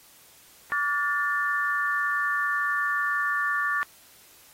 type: tone cluster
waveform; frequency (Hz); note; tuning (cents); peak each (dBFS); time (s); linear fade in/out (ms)
sine; 1153 / 1427 / 1771; D6 / F6 / A6; -32 / +37 / +11; -28 / -30 / -26; 0.72-3.83; 0
effects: white hiss -54 dBFS RMS until 4.53 s + AAC 48 kbps